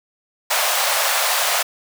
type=high-pass noise; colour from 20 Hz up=pink; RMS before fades=-19 dBFS; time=0.5-1.63 s; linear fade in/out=10 ms; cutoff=570 Hz; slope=48 dB/octave; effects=none